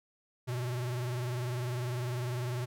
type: tone with vibrato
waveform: square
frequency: 123.47 Hz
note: B2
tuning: in tune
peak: -33 dBFS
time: 0.47-2.66 s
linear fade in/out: 20 ms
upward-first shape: sine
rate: 20 Hz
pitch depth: 82 cents each way
effects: none